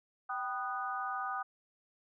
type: harmonic tone with a mistuned harmonic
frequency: 246.9 Hz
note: B3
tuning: in tune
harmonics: 3 / 4 / 5 / 6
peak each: -39 / -46 / -37 / -42 dBFS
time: 0.29-1.43 s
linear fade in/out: 10 ms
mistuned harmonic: 3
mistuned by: +78 cents
effects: none